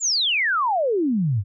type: exponential sweep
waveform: sine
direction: down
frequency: 7459 to 91.1 Hz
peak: -18 dBFS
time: 0-1.44 s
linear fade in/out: 50 ms
effects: none